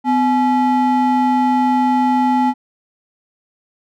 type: ring-modulated tone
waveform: triangle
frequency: 552 Hz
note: C#5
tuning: 7 cents flat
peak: -7 dBFS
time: 0.04-2.54 s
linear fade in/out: 50 ms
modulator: 299 Hz
effects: none